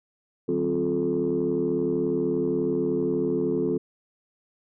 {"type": "tone cluster", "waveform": "sine", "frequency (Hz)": [153.4, 189.9, 262.5, 353.2, 433.3], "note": ["D#3", "F#3", "C4", "F4", "A4"], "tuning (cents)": [-24, 45, 6, 20, -27], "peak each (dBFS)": [-34, -32, -27, -26, -26], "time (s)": [0.48, 3.78], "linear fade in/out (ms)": 10, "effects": ["tanh soft clip ceiling -15 dBFS"]}